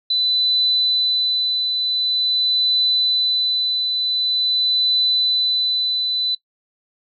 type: tone with tremolo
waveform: sine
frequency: 4000 Hz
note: B7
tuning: 21 cents sharp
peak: -14 dBFS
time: 0.1-6.35 s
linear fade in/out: 5 ms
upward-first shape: triangle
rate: 0.46 Hz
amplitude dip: 40%
effects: noise-tail reverb RT60 0.1 s tail -21 dB re dry